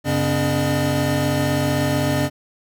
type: tone cluster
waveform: square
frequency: 93.8 / 139.4 / 252.8 / 288.7 / 605 Hz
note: F#2 / C#3 / B3 / D4 / D#5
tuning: +24 / +10 / +41 / -30 / -49 cents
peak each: -28 / -23 / -26 / -25 / -25 dBFS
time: 0.04-2.3 s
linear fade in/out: 50 ms
effects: none